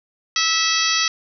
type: harmonic tone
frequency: 652 Hz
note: E5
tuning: 19 cents flat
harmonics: 2 / 3 / 4 / 5 / 6 / 7 / 8 / 9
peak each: -25 / -25 / -25 / -25 / -25 / -25 / -25 / -25 dBFS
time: 0.36-1.08 s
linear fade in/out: 2 ms
effects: none

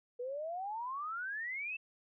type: exponential sweep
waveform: sine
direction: up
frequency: 477.5 to 2688 Hz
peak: -37 dBFS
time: 0.19-1.77 s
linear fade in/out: 10 ms
effects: none

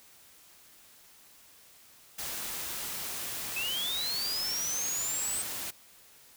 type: noise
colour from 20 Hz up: white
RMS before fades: -37 dBFS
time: 2.18-5.71 s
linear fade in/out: 10 ms
type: linear sweep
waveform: sine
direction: up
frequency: 2554 to 8230 Hz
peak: -31 dBFS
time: 3.56-5.42 s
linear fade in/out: 5 ms
effects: white hiss -57 dBFS RMS until 6.36 s

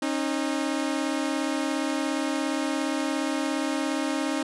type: tone pair together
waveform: sawtooth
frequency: 271.3 / 308.5 Hz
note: C#4 / D#4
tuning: -37 / -15 cents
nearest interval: major second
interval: 222 cents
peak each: -24 / -24 dBFS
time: 0.02-4.43 s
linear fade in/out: 5 ms
effects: resampled to 24000 Hz

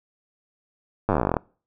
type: slowing click train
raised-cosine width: 1 ms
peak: -7 dBFS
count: 18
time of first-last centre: 1.09-1.368 s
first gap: 9 ms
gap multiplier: 1.07
effects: noise-tail reverb RT60 0.4 s tail -25 dB re dry

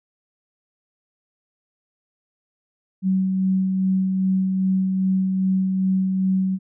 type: tone with tremolo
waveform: sine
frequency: 189 Hz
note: F#3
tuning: 37 cents sharp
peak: -16 dBFS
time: 3.02-6.59 s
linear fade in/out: 50 ms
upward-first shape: sine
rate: 2.5 Hz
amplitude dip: 30%
effects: none

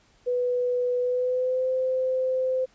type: tone with pitch glide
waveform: sine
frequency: 493.9 to 516.4 Hz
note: B4 to C5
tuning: 0 to -23 cents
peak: -22 dBFS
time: 0.26-2.66 s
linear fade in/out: 20 ms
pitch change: +77 cents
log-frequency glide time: 1-1.69 s
effects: pink hiss -61 dBFS RMS until 2.74 s + resampled to 16000 Hz

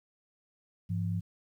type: tone pair together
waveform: sine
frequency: 101.68 / 171 Hz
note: G#2 / F3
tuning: -36 / -36 cents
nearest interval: major sixth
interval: 900 cents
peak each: -31 / -33 dBFS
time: 0.89-1.21 s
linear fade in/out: 20 ms
effects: 11-bit

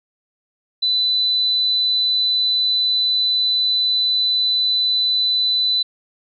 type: tone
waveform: sine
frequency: 3998 Hz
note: B7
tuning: 20 cents sharp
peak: -15 dBFS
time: 0.82-5.83 s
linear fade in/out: 10 ms
effects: none

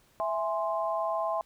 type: chord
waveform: sine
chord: E augmented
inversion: none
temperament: equal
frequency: 659.3 / 830.6 / 1046.5 Hz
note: E5 / G#5 / B#5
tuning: 0 / 0 / 0 cents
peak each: -30 / -34 / -32 dBFS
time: 0.2-1.41 s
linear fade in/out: 0 ms
effects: pink hiss -64 dBFS RMS until 1.45 s

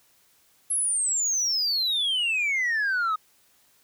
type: exponential sweep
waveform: sine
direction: down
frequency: 11175 to 1244.5 Hz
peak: -20 dBFS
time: 0.7-3.16 s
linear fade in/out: 10 ms
effects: tanh soft clip ceiling -21 dBFS + white hiss -62 dBFS RMS until 3.83 s

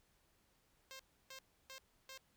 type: tone bursts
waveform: 5% pulse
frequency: 530 Hz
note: C5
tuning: 22 cents sharp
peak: -39 dBFS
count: 4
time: 0.91-2.176 s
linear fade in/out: 0 ms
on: 84 ms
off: 310 ms
effects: pink hiss -75 dBFS RMS until 2.36 s

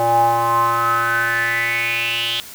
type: tone with band-pass filter sweep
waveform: square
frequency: 116.54 Hz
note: A#2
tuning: in tune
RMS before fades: -18 dBFS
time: 0-2.4 s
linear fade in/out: 0 ms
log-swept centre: 720 to 3300 Hz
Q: 7.7
effects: white hiss -37 dBFS RMS until 2.54 s

